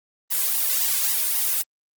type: noise with flanger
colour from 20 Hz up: blue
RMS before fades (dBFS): -22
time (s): 0.3-1.63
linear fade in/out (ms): 20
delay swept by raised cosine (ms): 1 to 1.98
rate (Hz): 3.7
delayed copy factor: +0.95
effects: Opus 24 kbps